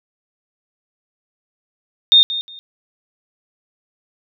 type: tone with echo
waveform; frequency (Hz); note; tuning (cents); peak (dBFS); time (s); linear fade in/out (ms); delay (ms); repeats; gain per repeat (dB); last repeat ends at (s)
sine; 3662; A#7; -32; -6; 2.12-2.23; 0; 180; 2; -14; 2.59
effects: none